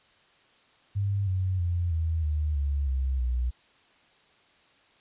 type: tone with pitch steps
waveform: sine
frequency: 99.9 / 93.21 / 86.97 / 81.14 / 75.71 / 70.64 / 65.91 / 61.5 Hz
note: G2 / F#2 / F2 / E2 / D#2 / C#2 / C2 / B1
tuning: +33 / +13 / -7 / -27 / -47 / +33 / +13 / -7 cents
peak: -24 dBFS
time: 0.95-3.51 s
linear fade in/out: 20 ms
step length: 320 ms
effects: white hiss -61 dBFS RMS until 5 s + resampled to 8000 Hz